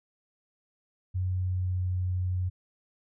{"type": "tone with pitch glide", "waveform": "sine", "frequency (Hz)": [92.1, 91.25], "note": ["F#2", "F#2"], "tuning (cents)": [-7, -24], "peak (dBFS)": -26, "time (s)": [1.14, 2.5], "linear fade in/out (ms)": 20, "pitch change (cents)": -17, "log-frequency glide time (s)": [1.29, 1.88], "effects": []}